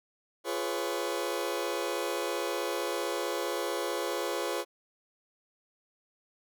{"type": "chord", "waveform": "sawtooth", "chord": "C# dominant seventh", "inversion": "first", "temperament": "just", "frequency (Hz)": [346.5, 415.8, 498.9, 554.4], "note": ["E#4", "G#4", "B4", "C#5"], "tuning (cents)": [-14, 2, 17, 0], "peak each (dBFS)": -32, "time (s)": [0.44, 4.65], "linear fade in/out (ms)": 50, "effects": []}